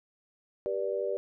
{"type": "chord", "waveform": "sine", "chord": "G major", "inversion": "none", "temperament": "equal with one note detuned", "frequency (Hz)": [392, 484, 587.3], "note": ["G4", "B4", "D5"], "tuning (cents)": [0, -35, 0], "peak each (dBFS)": -33, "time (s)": [0.66, 1.17], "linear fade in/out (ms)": 0, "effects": []}